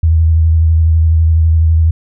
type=tone with vibrato; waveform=sine; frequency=80.8 Hz; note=E2; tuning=34 cents flat; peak=-6 dBFS; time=0.03-1.91 s; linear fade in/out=5 ms; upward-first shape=sine; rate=12 Hz; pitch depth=32 cents each way; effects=none